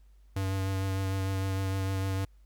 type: tone with vibrato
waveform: square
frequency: 96.1 Hz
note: G2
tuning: 34 cents flat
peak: -29 dBFS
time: 0.36-2.25 s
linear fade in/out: 5 ms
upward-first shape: triangle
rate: 6.6 Hz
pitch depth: 20 cents each way
effects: added 50 Hz sine -54 dBFS peak until 2.45 s + pink hiss -74 dBFS RMS until 2.45 s